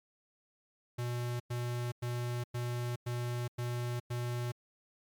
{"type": "tone bursts", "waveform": "square", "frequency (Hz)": 121.3, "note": "B2", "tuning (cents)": -31, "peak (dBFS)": -34, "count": 7, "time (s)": [0.98, 4.52], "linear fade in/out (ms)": 10, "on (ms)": 420, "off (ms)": 100, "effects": ["MP3 96 kbps"]}